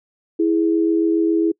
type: tone pair together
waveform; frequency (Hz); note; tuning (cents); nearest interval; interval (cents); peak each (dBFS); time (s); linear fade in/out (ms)
sine; 328 / 415.3; E4 / G#4; -9 / 0; major third; 409; -15 / -21; 0.39-1.52; 10
effects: noise-tail reverb RT60 0.1 s tail -26 dB re dry